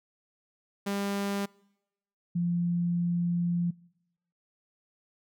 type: tone pair in turn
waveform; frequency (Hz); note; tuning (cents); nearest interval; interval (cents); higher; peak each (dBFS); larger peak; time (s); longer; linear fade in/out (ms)
sawtooth / sine; 200 / 173.28; G3 / F3; +35 / -13; major second; 248; first; -25; neither; 0.86-1.46 / 2.35-3.71; second; 10
effects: noise-tail reverb RT60 0.9 s tail -25 dB re dry